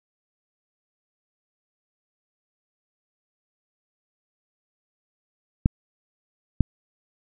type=clicks; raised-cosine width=5 ms; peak=-4 dBFS; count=2; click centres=5.659 / 6.607 s; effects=none